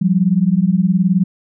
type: beating tone pair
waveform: sine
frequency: 174.8 / 193.8 Hz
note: F3 / G3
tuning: +2 / -20 cents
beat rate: 19 Hz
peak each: -14 dBFS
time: 0.01-1.24 s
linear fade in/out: 10 ms
effects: none